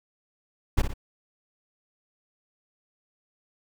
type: noise with echo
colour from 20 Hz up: brown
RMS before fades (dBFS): -18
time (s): 0.77-0.82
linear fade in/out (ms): 10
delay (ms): 59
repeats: 2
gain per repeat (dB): -7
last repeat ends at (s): 0.938
effects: none